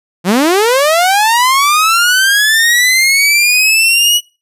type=linear sweep; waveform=sawtooth; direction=up; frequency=163.1 to 2942 Hz; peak=-4 dBFS; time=0.24-4.21 s; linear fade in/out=50 ms; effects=noise-tail reverb RT60 0.3 s tail -24 dB re dry + resampled to 32000 Hz